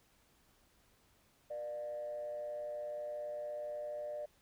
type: tone with frequency modulation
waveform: sine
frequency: 598 Hz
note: D5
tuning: 31 cents sharp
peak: -38 dBFS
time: 1.5-4.26 s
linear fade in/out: 10 ms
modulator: 117 Hz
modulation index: 0.4
effects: tanh soft clip ceiling -34 dBFS + pink hiss -70 dBFS RMS until 4.41 s